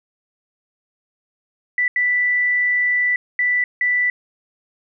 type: tone bursts at uneven times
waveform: sine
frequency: 1975.5 Hz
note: B6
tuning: in tune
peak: -15 dBFS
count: 4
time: 1.78-1.88 / 1.96-3.16 / 3.39-3.64 / 3.81-4.1 s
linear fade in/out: 2 ms
effects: none